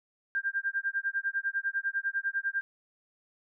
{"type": "tone with tremolo", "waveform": "sine", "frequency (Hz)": 1593, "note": "G6", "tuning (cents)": 27, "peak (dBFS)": -25, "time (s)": [0.35, 2.61], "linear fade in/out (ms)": 0, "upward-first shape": "sine", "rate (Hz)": 10, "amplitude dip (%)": 100, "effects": []}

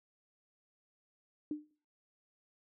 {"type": "tone with exponential decay", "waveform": "sine", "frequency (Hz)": 300, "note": "D4", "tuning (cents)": 37, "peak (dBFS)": -31, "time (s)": [1.51, 1.71], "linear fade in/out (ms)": 2, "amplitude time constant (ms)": 42, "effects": ["noise-tail reverb RT60 0.5 s tail -25 dB re dry"]}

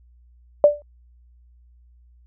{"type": "tone with exponential decay", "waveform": "sine", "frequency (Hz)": 587.3, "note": "D5", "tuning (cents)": 0, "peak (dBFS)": -5, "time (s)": [0.64, 0.82], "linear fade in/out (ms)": 1, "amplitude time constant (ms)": 38, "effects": ["added 60 Hz sine -50 dBFS peak until 2.26 s"]}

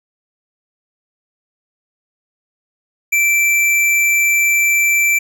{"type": "tone", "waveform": "square", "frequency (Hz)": 2338, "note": "D7", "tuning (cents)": -8, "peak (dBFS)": -12, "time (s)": [3.12, 5.19], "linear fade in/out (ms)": 10, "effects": []}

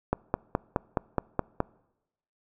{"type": "click train", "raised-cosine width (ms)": 1, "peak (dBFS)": -10, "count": 8, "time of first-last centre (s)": [0.13, 1.604], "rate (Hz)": 4.75, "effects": ["noise-tail reverb RT60 0.9 s tail -24 dB re dry"]}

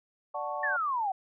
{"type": "chord", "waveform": "sine", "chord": "D major seventh", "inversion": "none", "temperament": "equal", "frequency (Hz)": [587.3, 740, 880, 1108.7], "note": ["D5", "F#5", "A5", "C#6"], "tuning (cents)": [0, 0, 0, 0], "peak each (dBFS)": -37, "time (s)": [0.34, 0.77], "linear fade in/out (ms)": 10}
{"type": "exponential sweep", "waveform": "sine", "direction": "down", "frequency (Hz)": [1823, 740], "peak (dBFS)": -27, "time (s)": [0.63, 1.12], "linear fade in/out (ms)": 5}
{"effects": []}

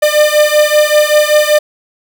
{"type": "beating tone pair", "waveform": "45% pulse", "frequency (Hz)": [598, 603.2], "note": ["D5", "D5"], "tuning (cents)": [31, 46], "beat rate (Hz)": 5.2, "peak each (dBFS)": -10, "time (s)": [0.02, 1.59], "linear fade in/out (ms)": 10, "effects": []}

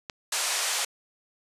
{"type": "click", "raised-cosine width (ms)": 0.2, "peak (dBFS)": -17, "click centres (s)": 0.098}
{"type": "band-pass noise", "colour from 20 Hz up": "white", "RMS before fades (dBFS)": -28, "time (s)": [0.32, 0.85], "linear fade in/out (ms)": 5, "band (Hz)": [540, 9300], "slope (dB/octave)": 24}
{"effects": ["resampled to 32000 Hz"]}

